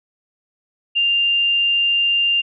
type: tone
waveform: sine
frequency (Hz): 2794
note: F7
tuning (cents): 0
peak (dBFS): -14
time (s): 0.95-2.42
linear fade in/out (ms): 20
effects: none